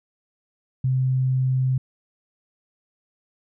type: tone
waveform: sine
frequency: 130 Hz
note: C3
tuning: 11 cents flat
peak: -18 dBFS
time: 0.84-1.78 s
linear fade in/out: 5 ms
effects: none